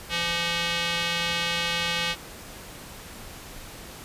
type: tone with band-pass filter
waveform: square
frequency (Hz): 170.8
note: F3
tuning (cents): -38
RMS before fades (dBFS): -27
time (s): 0.09-2.16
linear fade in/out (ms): 50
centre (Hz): 3100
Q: 1.7
effects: pink hiss -42 dBFS RMS until 4.04 s + resampled to 32000 Hz